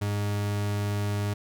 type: tone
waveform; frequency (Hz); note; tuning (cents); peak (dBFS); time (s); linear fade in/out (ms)
40% pulse; 102.6; G#2; -21; -25; 0.01-1.34; 10
effects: none